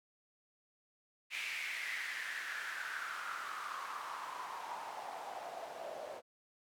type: noise with band-pass filter sweep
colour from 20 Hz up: white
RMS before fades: -43 dBFS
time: 1.3-6.22 s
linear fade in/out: 50 ms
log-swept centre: 2400 to 590 Hz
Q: 5.1
effects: none